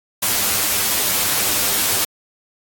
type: noise with comb filter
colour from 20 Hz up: white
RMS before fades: -18 dBFS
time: 0.22-2.05 s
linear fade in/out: 10 ms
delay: 10 ms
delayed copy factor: +0.5
effects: AAC 64 kbps